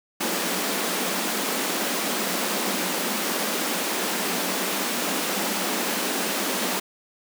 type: high-pass noise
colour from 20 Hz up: pink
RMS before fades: -26 dBFS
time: 0.2-6.8 s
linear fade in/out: 10 ms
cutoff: 180 Hz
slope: 96 dB/octave
effects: none